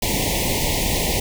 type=band-stop noise; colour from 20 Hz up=pink; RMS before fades=-21 dBFS; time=0.02-1.2 s; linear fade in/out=5 ms; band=980 to 1900 Hz; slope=96 dB/octave; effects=none